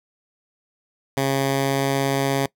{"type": "tone with pitch glide", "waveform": "10% pulse", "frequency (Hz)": [136.3, 137.17], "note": ["C#3", "C#3"], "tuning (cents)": [-29, -18], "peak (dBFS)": -11, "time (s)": [1.17, 2.46], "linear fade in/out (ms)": 2, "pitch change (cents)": 11, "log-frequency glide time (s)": [1.27, 1.86], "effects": ["noise-tail reverb RT60 0.1 s tail -22 dB re dry"]}